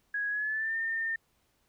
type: tone with pitch glide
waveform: sine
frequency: 1661.2 to 1811.6 Hz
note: G#6 to A#6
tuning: 0 to -50 cents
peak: -29 dBFS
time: 0.14-1.16 s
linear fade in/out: 5 ms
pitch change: +150 cents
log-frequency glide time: 0.29-0.76 s
effects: pink hiss -72 dBFS RMS until 1.68 s